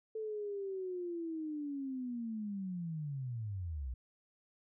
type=linear sweep; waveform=sine; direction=down; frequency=442.5 to 58.27 Hz; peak=-37 dBFS; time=0.15-3.94 s; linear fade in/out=5 ms; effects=none